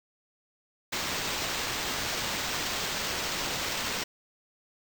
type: noise with sample-and-hold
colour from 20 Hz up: violet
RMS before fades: -32 dBFS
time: 0.92-4.04 s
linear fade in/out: 10 ms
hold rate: 11025 Hz
effects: none